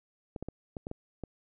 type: clicks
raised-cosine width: 2 ms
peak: -24 dBFS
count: 7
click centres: 0.362 / 0.426 / 0.486 / 0.768 / 0.869 / 0.914 / 1.237 s
effects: none